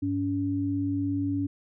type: tone pair together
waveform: sine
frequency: 99.92 / 282.8 Hz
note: G2 / C#4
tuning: +34 / +35 cents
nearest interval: octave + tritone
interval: 1801 cents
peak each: -31 / -26 dBFS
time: 0.02-1.47 s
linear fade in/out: 10 ms
effects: none